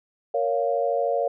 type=chord; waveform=sine; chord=Bb minor; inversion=none; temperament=just; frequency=466.2 / 559.4 / 699.2 Hz; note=Bb4 / Db5 / F5; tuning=0 / +16 / +2 cents; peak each=-26 / -24 / -26 dBFS; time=0.34-1.28 s; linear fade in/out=5 ms; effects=none